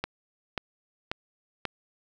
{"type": "click train", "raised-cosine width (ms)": 0.3, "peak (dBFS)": -13, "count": 4, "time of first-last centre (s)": [0.04, 1.653], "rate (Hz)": 1.86, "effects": ["9-bit"]}